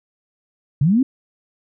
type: linear sweep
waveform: sine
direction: up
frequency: 127.5 to 277.2 Hz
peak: -12 dBFS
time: 0.81-1.03 s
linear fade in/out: 5 ms
effects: none